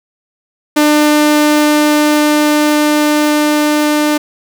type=tone with level ramp; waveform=sawtooth; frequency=299.4 Hz; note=D4; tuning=33 cents sharp; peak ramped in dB=-3 to -6 dBFS; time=0.76-4.18 s; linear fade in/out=10 ms; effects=none